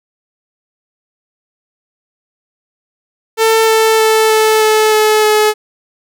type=tone with pitch steps; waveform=sawtooth; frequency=446.3 / 443 / 439.6 / 436.4 / 433.1 / 429.9 / 426.6 Hz; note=A4 / A4 / A4 / A4 / A4 / A4 / G#4; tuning=+25 / +12 / -2 / -14 / -27 / -40 / +46 cents; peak=-4 dBFS; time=3.37-5.54 s; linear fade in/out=50 ms; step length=310 ms; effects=none